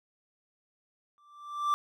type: tone with exponential growth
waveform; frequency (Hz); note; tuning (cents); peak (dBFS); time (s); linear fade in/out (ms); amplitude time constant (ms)
triangle; 1174.7; D6; 0; -20; 1.18-1.74; 0; 120
effects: none